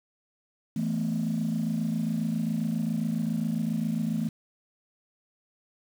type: chord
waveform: sine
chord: E suspended fourth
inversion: none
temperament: just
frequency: 164.81 / 219.8 / 247.2 Hz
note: E3 / A3 / B3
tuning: 0 / -2 / +2 cents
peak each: -29 / -27 / -32 dBFS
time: 0.76-4.29 s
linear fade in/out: 5 ms
effects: tanh soft clip ceiling -20 dBFS + 8-bit